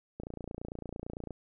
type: click train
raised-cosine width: 2 ms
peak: -26 dBFS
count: 33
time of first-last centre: 0.2-1.307 s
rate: 28.9 Hz
effects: none